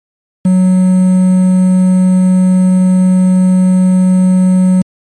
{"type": "tone with quantisation", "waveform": "triangle", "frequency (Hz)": 184.7, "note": "F#3", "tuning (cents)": -3, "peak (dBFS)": -3, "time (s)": [0.45, 4.82], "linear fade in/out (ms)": 5, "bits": 5, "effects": ["MP3 48 kbps"]}